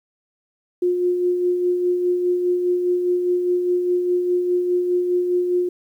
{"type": "tone with tremolo", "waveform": "sine", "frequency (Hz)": 357.2, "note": "F4", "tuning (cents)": 39, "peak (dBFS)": -15, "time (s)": [0.82, 5.69], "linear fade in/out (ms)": 5, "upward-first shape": "sine", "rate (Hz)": 4.9, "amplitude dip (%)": 40, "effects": ["9-bit"]}